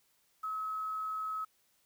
sine tone with quantisation, 1284 Hz, E6, 46 cents flat, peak -34 dBFS, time 0.43-1.45 s, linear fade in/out 10 ms, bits 10, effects white hiss -72 dBFS RMS until 1.85 s

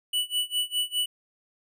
square tone with tremolo, 2960 Hz, F#7, in tune, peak -23 dBFS, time 0.13-1.06 s, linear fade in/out 5 ms, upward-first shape sine, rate 4.9 Hz, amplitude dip 95%, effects none

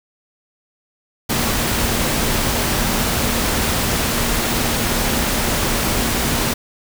sine tone in noise, 233.1 Hz, A#3, in tune, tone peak -28 dBFS, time 1.29-6.54 s, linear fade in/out 10 ms, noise pink, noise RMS -19 dBFS, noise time 1.29-6.54 s, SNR -12 dB, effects none

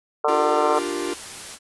harmonic tone, 150 Hz, D3, 37 cents sharp, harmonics 3 / 4 / 5 / 6 / 7 / 8 / 9, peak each -23 / -24 / -25 / -26 / -26 / -27 / -28 dBFS, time 0.24-0.79 s, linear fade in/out 5 ms
45% pulse chord, G minor seventh, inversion second, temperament equal, 293.7 / 349.2 / 392 / 466.2 Hz, D4 / F4 / G4 / Bb4, 0 / 0 / 0 / 0 cents, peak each -31 / -28 / -31 / -33 dBFS, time 0.28-1.14 s, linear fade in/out 5 ms
white noise, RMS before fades -36 dBFS, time 0.71-1.59 s, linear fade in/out 50 ms
effects resampled to 24000 Hz

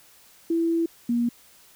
sine tone pair in turn, 332.5 / 237.7 Hz, E4 / A#3, +15 / +34 cents, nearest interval tritone, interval 581 cents, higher first, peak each -20 dBFS, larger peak neither, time 0.5-0.86 / 1.09-1.29 s, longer first, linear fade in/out 5 ms, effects white hiss -54 dBFS RMS until 1.75 s

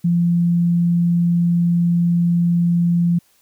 sine tone, 172.1 Hz, F3, 25 cents flat, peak -13 dBFS, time 0.04-3.19 s, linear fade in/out 10 ms, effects white hiss -58 dBFS RMS until 3.41 s

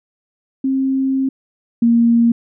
sine tone pair in turn, 266.8 / 233.5 Hz, C4 / A#3, +34 / +3 cents, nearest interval major second, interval 231 cents, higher first, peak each -14 / -9 dBFS, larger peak second, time 0.64-1.29 / 1.82-2.32 s, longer first, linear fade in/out 5 ms, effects none

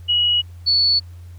sine tone pair in turn, 2912 / 4437 Hz, F#7 / C#8, -28 / +1 cents, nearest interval perfect fifth, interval 729 cents, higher second, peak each -14 / -13 dBFS, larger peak second, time 0.08-0.42 / 0.66-1 s, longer neither, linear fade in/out 20 ms, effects added 87 Hz sine -35 dBFS peak until 1.38 s + pink hiss -56 dBFS RMS until 1.38 s

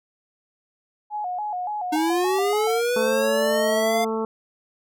sine tone with vibrato, 780 Hz, G5, 9 cents flat, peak -25 dBFS, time 1.1-2.82 s, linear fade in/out 50 ms, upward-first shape square, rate 3.5 Hz, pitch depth 130 cents each way
square linear sweep, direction up, 302.4 to 699 Hz, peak -21 dBFS, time 1.92-4.05 s, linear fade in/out 10 ms
harmonic tone, 221.8 Hz, A3, 14 cents sharp, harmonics 1 / 2 / 3 / 4 / 5 / 6, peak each -28 / -25 / -37 / -32 / -34 / -38 dBFS, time 2.96-4.25 s, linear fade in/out 2 ms
effects none

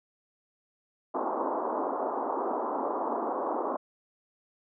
white band-pass noise, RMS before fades -31 dBFS, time 1.14-3.77 s, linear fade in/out 10 ms, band 250 to 1100 Hz, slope 48 dB/octave, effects none

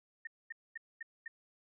sine tone bursts, 1831 Hz, A#6, 32 cents flat, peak -40 dBFS, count 5, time 0.25-1.28 s, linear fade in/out 5 ms, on 22 ms, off 230 ms, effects none

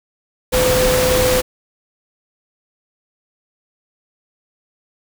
sine tone in noise, 507 Hz, B4, 45 cents sharp, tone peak -14 dBFS, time 0.52-1.42 s, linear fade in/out 20 ms, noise pink, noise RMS -18 dBFS, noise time 0.52-1.42 s, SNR +1 dB, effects none

